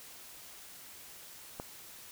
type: click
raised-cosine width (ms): 1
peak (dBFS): -24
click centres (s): 1.599
effects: white hiss -51 dBFS RMS until 2.11 s